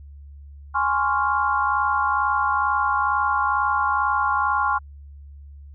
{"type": "chord", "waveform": "sine", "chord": "Db major seventh", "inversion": "second", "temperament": "equal", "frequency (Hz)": [830.6, 1046.5, 1108.7, 1396.9], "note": ["Ab5", "C6", "Db6", "F6"], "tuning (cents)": [0, 0, 0, 0], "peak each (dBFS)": -24, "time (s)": [0.74, 4.79], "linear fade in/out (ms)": 20, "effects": ["added 71 Hz sine -39 dBFS peak until 5.74 s"]}